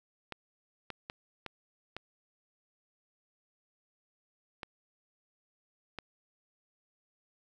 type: clicks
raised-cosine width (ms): 0.3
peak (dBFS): -23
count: 7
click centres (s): 0.323 / 0.903 / 1.099 / 1.463 / 1.966 / 4.632 / 5.987
effects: 10-bit